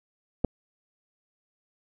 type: clicks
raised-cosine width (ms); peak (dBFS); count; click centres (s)
2; -22 / -9; 2; 0.443 / 0.447
effects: none